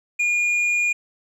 sine tone with hard clipping, 2430 Hz, D#7, 42 cents flat, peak -19 dBFS, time 0.19-0.93 s, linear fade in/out 10 ms, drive 4 dB, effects none

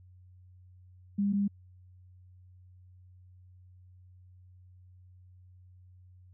sine tone pair in turn, 201.2 / 201.2 Hz, G3 / G3, +45 / +45 cents, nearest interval unison, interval 0 cents, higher neither, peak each -25 dBFS, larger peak neither, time 1.18-1.33 / 1.33-1.48 s, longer neither, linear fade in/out 10 ms, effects added 91 Hz sine -53 dBFS peak until 6.33 s

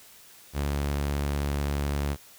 sawtooth tone with vibrato, 71.5 Hz, D2, 46 cents flat, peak -22 dBFS, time 0.53-2.17 s, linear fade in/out 50 ms, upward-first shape triangle, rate 16 Hz, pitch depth 21 cents each way, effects white hiss -52 dBFS RMS until 2.38 s

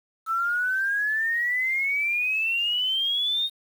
sine exponential sweep, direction up, 1311 to 3729 Hz, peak -22 dBFS, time 0.26-3.5 s, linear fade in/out 50 ms, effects 8-bit

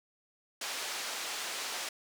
white band-pass noise, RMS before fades -38 dBFS, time 0.61-1.89 s, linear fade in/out 5 ms, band 430 to 6000 Hz, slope 12 dB/octave, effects none

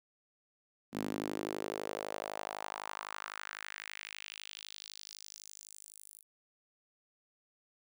sawtooth tone with high-pass filter sweep, 51.91 Hz, G#1, in tune, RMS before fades -43 dBFS, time 0.92-6.24 s, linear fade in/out 50 ms, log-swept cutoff 230 to 11000 Hz, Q 2.4, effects none

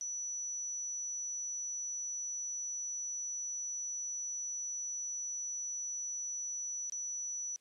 sine tone with dropouts, 5920 Hz, F#8, in tune, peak -36 dBFS, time 0.01-7.56 s, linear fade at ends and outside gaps 0 ms, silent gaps 6.898-6.922 s, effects white hiss -73 dBFS RMS until 7.6 s + low-pass 9000 Hz 12 dB/octave

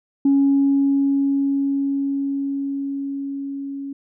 sine tone with level ramp, 277.2 Hz, C#4, in tune, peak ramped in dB -11 to -27 dBFS, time 0.25-3.93 s, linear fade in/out 5 ms, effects tanh soft clip ceiling -9 dBFS

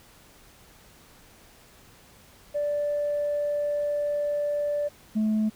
sine tone pair in turn, 585 / 216 Hz, D5 / A3, -7 / -32 cents, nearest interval octave + perfect fourth, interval 1725 cents, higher first, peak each -23 / -19 dBFS, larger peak second, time 2.54-4.89 / 5.15-5.5 s, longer first, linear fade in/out 20 ms, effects tanh soft clip ceiling -20 dBFS + pink hiss -54 dBFS RMS until 5.55 s

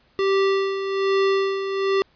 square tone with tremolo, 390 Hz, G4, 9 cents flat, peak -17 dBFS, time 0.19-2.02 s, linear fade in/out 0 ms, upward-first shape sine, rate 1.2 Hz, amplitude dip 60%, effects pink hiss -60 dBFS RMS until 2.15 s + resampled to 11025 Hz

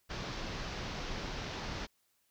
pink low-pass noise, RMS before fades -40 dBFS, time 0.09-1.87 s, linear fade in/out 20 ms, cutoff 5900 Hz, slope 48 dB/octave, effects white hiss -75 dBFS RMS until 2.3 s

